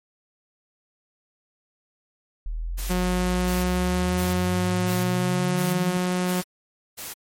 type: exponential sweep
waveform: sine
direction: up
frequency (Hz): 38.15 to 174.61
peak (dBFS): -26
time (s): 2.46-5.97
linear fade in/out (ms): 0
type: noise bursts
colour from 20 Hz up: white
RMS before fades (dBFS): -35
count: 7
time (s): 2.77-7.14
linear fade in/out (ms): 20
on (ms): 170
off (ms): 530
type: tone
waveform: sawtooth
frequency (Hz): 181.1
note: F#3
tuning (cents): -37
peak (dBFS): -18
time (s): 2.89-6.42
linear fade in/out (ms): 20
effects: MP3 64 kbps